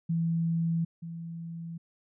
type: tone pair in turn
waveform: sine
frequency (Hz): 166 / 166.75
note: E3 / E3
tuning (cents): +12 / +20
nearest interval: unison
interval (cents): 8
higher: second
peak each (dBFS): -25 / -36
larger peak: first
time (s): 0.09-0.85 / 1.02-1.78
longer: neither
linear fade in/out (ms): 10
effects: none